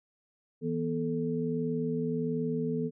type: tone cluster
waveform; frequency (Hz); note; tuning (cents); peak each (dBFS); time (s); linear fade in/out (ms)
sine; 162.2 / 243.6 / 438.2; E3 / B3 / A4; -28 / -24 / -7; -33 / -32 / -33; 0.61-2.91; 50
effects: none